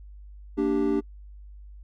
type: chord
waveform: triangle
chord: G minor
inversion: first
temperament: equal with one note detuned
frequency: 231.7 / 293.7 / 392 Hz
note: Bb3 / D4 / G4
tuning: -10 / 0 / 0 cents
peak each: -27 / -22 / -24 dBFS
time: 0.57-1.01 s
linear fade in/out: 20 ms
effects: noise-tail reverb RT60 0.1 s tail -25 dB re dry + added 50 Hz sine -42 dBFS peak until 1.83 s